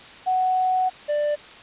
sine / triangle tone pair in turn, 743 / 591.1 Hz, F#5 / D5, +7 / +11 cents, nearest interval major third, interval 396 cents, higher first, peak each -18 dBFS, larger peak neither, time 0.26-0.9 / 1.08-1.36 s, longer first, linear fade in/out 20 ms, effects white hiss -43 dBFS RMS until 1.62 s + resampled to 8000 Hz

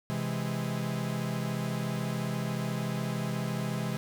45% pulse chord, C augmented, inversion none, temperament equal, 130.81 / 164.81 / 207.7 Hz, C3 / E3 / G#3, 0 / 0 / 0 cents, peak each -34 / -35 / -35 dBFS, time 0.1-3.97 s, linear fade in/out 0 ms, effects none

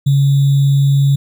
sine tone with sample-and-hold, 139.2 Hz, C#3, 8 cents sharp, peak -8 dBFS, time 0.06-1.16 s, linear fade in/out 10 ms, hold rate 3675 Hz, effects none

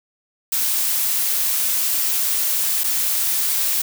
blue noise with dropouts, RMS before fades -20 dBFS, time 0.52-3.82 s, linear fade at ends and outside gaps 5 ms, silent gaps 2.836-2.841 s, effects none

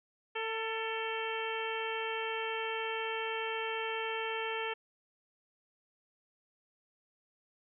harmonic tone with a mistuned harmonic, 447.6 Hz, A4, 30 cents sharp, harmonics 1 / 2 / 3 / 4 / 5 / 6 / 7, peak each -38 / -40 / -43 / -42 / -43 / -42 / -44 dBFS, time 0.35-4.74 s, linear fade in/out 10 ms, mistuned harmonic 4, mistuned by -30 cents, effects none

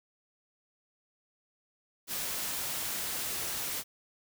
white noise, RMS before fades -35 dBFS, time 2.07-3.84 s, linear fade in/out 50 ms, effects none

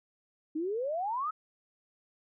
sine exponential sweep, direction up, 298.9 to 1315 Hz, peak -30 dBFS, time 0.55-1.31 s, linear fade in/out 10 ms, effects none

